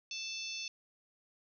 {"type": "harmonic tone with a mistuned harmonic", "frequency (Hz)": 880, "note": "A5", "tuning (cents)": 0, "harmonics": [3, 4, 5, 6, 7], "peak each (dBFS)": [-43, -46, -45, -46, -46], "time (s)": [0.11, 0.68], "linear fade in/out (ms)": 2, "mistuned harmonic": 6, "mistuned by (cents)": 19, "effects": []}